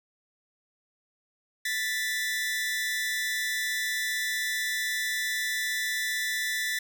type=tone pair together; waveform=sawtooth; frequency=1760 / 1975.5 Hz; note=A6 / B6; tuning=0 / 0 cents; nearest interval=major second; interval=200 cents; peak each=-27 dBFS; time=1.65-6.79 s; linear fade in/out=5 ms; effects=none